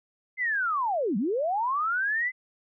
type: linear two-way sweep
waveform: sine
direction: down then up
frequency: 2093 to 178.7 to 2052 Hz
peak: -24 dBFS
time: 0.37-2.32 s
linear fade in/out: 50 ms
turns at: 1.17 s
effects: none